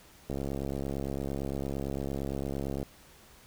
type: click train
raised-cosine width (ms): 2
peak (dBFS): -21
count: 175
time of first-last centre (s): 0.3-2.829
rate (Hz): 68.8
effects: pink hiss -56 dBFS RMS until 3.46 s